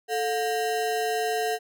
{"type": "ring-modulated tone", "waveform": "square", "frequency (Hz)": 578, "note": "D5", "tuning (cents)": -28, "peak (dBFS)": -22, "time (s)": [0.08, 1.59], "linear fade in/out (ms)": 50, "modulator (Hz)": 139, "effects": []}